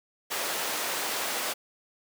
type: high-pass noise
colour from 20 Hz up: pink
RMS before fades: -31 dBFS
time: 0.3-1.54 s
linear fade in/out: 20 ms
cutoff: 520 Hz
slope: 12 dB/octave
effects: none